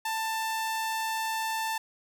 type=tone; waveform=sawtooth; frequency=888 Hz; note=A5; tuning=16 cents sharp; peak=-25 dBFS; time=0.05-1.78 s; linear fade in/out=5 ms; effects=none